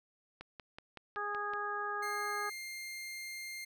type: click train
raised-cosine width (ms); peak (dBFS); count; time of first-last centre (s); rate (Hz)
0.3; -30; 7; 0.41-1.536; 5.33
type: harmonic tone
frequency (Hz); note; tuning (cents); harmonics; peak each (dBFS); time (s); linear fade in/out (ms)
412.3; G#4; -13; 1 / 2 / 3 / 4; -43 / -42 / -38 / -40; 1.16-2.5; 10
type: tone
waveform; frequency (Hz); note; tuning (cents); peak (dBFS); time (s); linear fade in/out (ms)
sawtooth; 2110; C7; +14; -38; 2.02-3.65; 10
effects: none